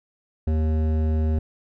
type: tone with hard clipping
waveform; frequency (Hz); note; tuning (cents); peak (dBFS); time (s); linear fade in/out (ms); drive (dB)
sine; 78.3; D#2; +11; -21; 0.47-1.39; 5; 13
effects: none